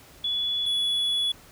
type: tone pair in turn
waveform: sine / triangle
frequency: 3414 / 3401 Hz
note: G#7 / G#7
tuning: +47 / +40 cents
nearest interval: unison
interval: 7 cents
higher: first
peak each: -24 / -21 dBFS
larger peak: second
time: 0.24-0.66 / 0.66-1.32 s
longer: second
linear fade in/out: 5 ms
effects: pink hiss -51 dBFS RMS until 1.51 s